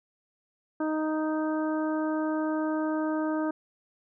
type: harmonic tone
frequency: 311.1 Hz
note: D#4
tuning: in tune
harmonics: 1 / 2 / 3 / 4 / 5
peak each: -27 / -33 / -37 / -39 / -41 dBFS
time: 0.8-3.51 s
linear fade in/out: 5 ms
effects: none